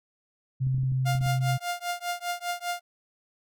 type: tone with pitch glide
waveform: sine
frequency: 130.81 to 129.91 Hz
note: C3 to C3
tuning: 0 to -12 cents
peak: -23 dBFS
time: 0.6-1.58 s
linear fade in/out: 20 ms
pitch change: -12 cents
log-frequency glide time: 0.76-1.46 s
type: clicks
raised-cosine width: 5 ms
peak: -27 dBFS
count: 8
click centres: 0.67 / 0.746 / 0.781 / 0.834 / 0.92 / 1.152 / 1.212 / 1.263 s
type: tone with tremolo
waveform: sawtooth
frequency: 703 Hz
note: F5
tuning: 11 cents sharp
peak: -22 dBFS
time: 1.05-2.81 s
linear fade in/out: 20 ms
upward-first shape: triangle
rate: 5 Hz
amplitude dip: 100%
effects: none